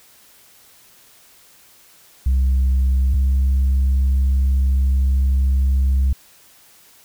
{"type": "tone pair in turn", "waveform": "sine", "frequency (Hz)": [65.41, 66.59], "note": ["C2", "C2"], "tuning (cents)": [0, 31], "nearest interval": "unison", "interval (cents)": 31, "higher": "second", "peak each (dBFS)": -11, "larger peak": "neither", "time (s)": [[2.26, 3.14], [3.14, 6.13]], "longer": "second", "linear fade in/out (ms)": 5, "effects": ["tanh soft clip ceiling -12 dBFS", "white hiss -50 dBFS RMS until 7.04 s"]}